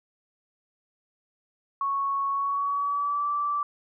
sine tone with pitch glide, 1107 to 1164.1 Hz, C#6 to D6, -3 to -16 cents, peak -24 dBFS, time 1.81-3.63 s, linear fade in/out 2 ms, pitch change +87 cents, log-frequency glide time 2.3-3.29 s, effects none

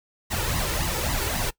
pink noise with flanger, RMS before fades -26 dBFS, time 0.3-1.51 s, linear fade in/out 20 ms, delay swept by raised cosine 1 to 2.3 ms, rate 3.7 Hz, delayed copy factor +0.7, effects noise-tail reverb RT60 0.1 s tail -21 dB re dry

